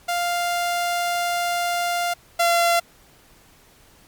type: tone pair in turn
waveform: sawtooth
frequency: 698.5 / 686.1 Hz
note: F5 / F5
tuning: 0 / -31 cents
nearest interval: unison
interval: 31 cents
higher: first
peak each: -17 / -12 dBFS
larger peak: second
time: 0.08-2.14 / 2.39-2.8 s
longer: first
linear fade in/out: 10 ms
effects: pink hiss -53 dBFS RMS until 4.07 s + MP3 96 kbps